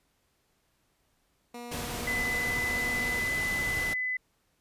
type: tone with pitch glide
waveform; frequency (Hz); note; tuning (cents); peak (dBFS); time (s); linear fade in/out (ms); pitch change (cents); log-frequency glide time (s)
15% pulse; 240 to 241.5; B3 to B3; -49 to -39; -33; 1.54-3.2; 5; +10; 2.17-2.78
type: noise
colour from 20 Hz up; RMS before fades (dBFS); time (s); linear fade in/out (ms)
pink; -36; 1.71-3.94; 10
type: tone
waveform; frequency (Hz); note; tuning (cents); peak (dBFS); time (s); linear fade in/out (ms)
sine; 2010; B6; +30; -28; 2.07-4.17; 5
effects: pink hiss -72 dBFS RMS until 4.6 s + resampled to 32000 Hz